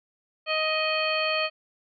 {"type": "harmonic tone", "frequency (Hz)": 626, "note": "D#5", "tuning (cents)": 10, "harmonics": [1, 2, 3, 4, 5, 7], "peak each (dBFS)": [-28, -31, -35, -28, -32, -33], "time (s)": [0.46, 1.5], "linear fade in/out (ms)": 50, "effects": []}